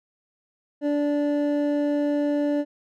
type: tone pair together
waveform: triangle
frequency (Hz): 291 / 583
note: D4 / D5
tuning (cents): -16 / -13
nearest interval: octave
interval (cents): 1203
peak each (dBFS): -20 / -24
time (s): 0.81-2.65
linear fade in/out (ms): 50
effects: none